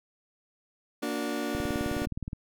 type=chord; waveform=30% pulse; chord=Bb augmented; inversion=none; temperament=just; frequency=233.1 / 291.4 / 364.2 Hz; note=Bb3 / D4 / F#4; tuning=0 / -13 / -27 cents; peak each=-32 / -30 / -34 dBFS; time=1.02-2.06 s; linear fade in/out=10 ms
type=click train; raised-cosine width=5 ms; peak=-22 dBFS; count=16; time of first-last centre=1.55-2.331 s; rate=19.2 Hz
effects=none